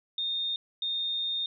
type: tone pair in turn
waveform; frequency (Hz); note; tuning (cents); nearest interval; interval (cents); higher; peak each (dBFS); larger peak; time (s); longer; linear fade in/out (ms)
sine; 3661 / 3661; A#7 / A#7; -32 / -32; unison; 0; neither; -28; neither; 0.18-0.56 / 0.82-1.46; second; 2
effects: none